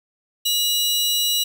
sawtooth tone pair together, 2900 / 3920 Hz, F#7 / B7, -35 / -14 cents, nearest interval perfect fourth, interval 521 cents, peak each -18 dBFS, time 0.45-1.44 s, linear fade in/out 10 ms, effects none

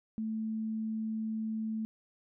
sine tone, 220 Hz, A3, in tune, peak -32 dBFS, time 0.18-1.85 s, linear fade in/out 0 ms, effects none

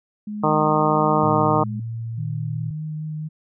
sine tone with tremolo, 209.8 Hz, G#3, 18 cents sharp, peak -26 dBFS, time 0.27-1.8 s, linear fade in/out 5 ms, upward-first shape sine, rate 1.3 Hz, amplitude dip 30%
harmonic tone, 153.6 Hz, D#3, 22 cents flat, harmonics 1 / 2 / 3 / 4 / 5 / 6 / 7 / 8, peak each -24 / -24 / -24 / -24 / -24 / -24 / -24 / -24 dBFS, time 0.43-1.64 s, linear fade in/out 10 ms
sine tone with pitch glide, 114.4 to 115.4 Hz, A#2 to A#2, -32 to -17 cents, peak -26 dBFS, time 1.23-2.71 s, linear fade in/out 5 ms, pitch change +15 cents, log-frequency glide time 2.28-2.35 s
sine tone with vibrato, 154.6 Hz, D#3, 11 cents flat, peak -26 dBFS, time 2.17-3.29 s, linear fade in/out 20 ms, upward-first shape triangle, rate 4.8 Hz, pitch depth 14 cents each way
effects none

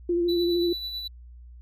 sine tone with vibrato, 346.3 Hz, F4, 15 cents flat, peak -21 dBFS, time 0.09-0.73 s, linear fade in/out 5 ms, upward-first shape sine, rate 13 Hz, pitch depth 27 cents each way
triangle tone with tremolo, 3962 Hz, B7, 5 cents sharp, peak -28 dBFS, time 0.28-1.08 s, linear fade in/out 10 ms, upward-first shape sine, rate 9.1 Hz, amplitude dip 40%
effects added 60 Hz sine -43 dBFS peak until 1.61 s

